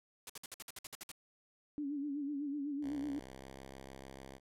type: noise bursts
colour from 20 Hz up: white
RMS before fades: -45 dBFS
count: 11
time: 0.27-1.116 s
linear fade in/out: 2 ms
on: 26 ms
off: 56 ms
type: tone with vibrato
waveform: sine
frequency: 286.5 Hz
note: D4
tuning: 43 cents flat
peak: -36 dBFS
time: 1.78-3.19 s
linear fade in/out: 0 ms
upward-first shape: sine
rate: 8 Hz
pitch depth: 74 cents each way
type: tone with pitch glide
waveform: 5% pulse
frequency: 65.2 to 66.72 Hz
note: C2 to C2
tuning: -5 to +34 cents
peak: -38 dBFS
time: 2.81-4.4 s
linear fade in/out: 50 ms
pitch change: +39 cents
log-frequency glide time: 3.24-3.49 s
effects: low-pass 12000 Hz 12 dB/octave